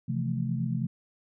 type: chord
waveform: sine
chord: F major seventh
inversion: second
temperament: equal with one note detuned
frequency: 130.81 / 164.81 / 173.91 / 220 Hz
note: C3 / E3 / F3 / A3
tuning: 0 / 0 / -7 / 0 cents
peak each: -30 / -34 / -34 / -33 dBFS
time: 0.08-0.87 s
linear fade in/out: 10 ms
effects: none